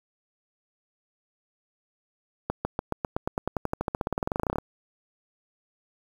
accelerating click train, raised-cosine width 1 ms, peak -12 dBFS, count 30, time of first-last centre 2.5-4.584 s, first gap 150 ms, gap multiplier 0.94, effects 7-bit

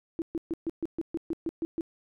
sine tone bursts, 329.6 Hz, E4, in tune, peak -27 dBFS, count 11, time 0.19-1.809 s, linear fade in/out 0 ms, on 29 ms, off 130 ms, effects none

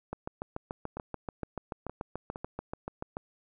two click trains, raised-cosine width 1 ms, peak -24 / -21 dBFS, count 4 / 22, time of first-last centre 0.97-2.359 / 0.13-3.169 s, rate 2.16 / 6.91 Hz, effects none

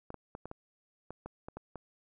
clicks, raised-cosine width 1 ms, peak -28 dBFS, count 10, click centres 0.104 / 0.143 / 0.351 / 0.456 / 0.514 / 1.106 / 1.26 / 1.485 / 1.57 / 1.757 s, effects none

